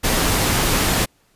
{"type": "noise", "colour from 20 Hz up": "pink", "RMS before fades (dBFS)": -18, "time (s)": [0.03, 1.06], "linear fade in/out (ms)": 20, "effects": ["pink hiss -60 dBFS RMS until 1.35 s", "resampled to 32000 Hz"]}